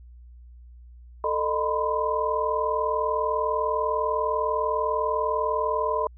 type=tone cluster; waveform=sine; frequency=443.2 / 611 / 987 / 1027 Hz; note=A4 / D#5 / B5 / C6; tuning=+13 / -32 / -1 / -33 cents; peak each=-28 dBFS; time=1.24-6.07 s; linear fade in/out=2 ms; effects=added 60 Hz sine -44 dBFS peak until 6.17 s